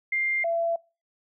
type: tone pair in turn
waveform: sine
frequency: 2100 / 672.6 Hz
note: C7 / E5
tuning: +6 / +35 cents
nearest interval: octave + minor sixth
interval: 1971 cents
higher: first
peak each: -23 dBFS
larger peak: neither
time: 0.12-0.44 / 0.44-0.76 s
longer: neither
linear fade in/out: 5 ms
effects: noise-tail reverb RT60 0.3 s tail -23 dB re dry